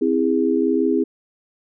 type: chord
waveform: sine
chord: C augmented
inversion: none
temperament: just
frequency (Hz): 261.6 / 327 / 408.8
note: C4 / E4 / G#4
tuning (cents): 0 / -14 / -27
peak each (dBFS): -20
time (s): 0.01-1.04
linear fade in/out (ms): 10
effects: none